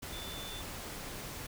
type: tone in noise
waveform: sine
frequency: 3520 Hz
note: A7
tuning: in tune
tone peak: -45 dBFS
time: 0.12-0.62 s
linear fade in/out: 10 ms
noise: pink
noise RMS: -43 dBFS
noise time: 0.02-1.47 s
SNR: -5 dB
effects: none